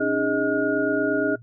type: tone cluster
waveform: sine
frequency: 277 / 305.6 / 411.2 / 628 / 1436 Hz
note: C#4 / D#4 / G#4 / D#5 / F6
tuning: -1 / -31 / -17 / +16 / +48 cents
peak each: -26 dBFS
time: 0-1.36 s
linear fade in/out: 10 ms
effects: noise-tail reverb RT60 0.1 s tail -22 dB re dry + added 118 Hz sine -43 dBFS peak until 1.42 s